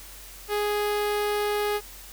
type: tone with notch filter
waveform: sawtooth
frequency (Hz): 415.3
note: G#4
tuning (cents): 0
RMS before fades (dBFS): -26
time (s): 0.48-1.81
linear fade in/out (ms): 50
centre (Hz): 6900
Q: 1.5
effects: added 46 Hz sine -47 dBFS peak until 2.12 s + white hiss -45 dBFS RMS until 2.12 s